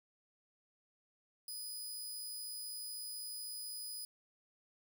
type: tone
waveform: 15% pulse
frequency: 4978 Hz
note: D#8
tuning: in tune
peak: -36 dBFS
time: 1.48-4.05 s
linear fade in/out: 2 ms
effects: none